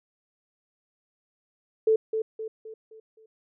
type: tone with echo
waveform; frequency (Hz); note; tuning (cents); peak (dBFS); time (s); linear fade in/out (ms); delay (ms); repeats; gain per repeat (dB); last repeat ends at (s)
sine; 440.3; A4; +1; -17; 1.87-1.96; 5; 260; 5; -7; 3.26
effects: none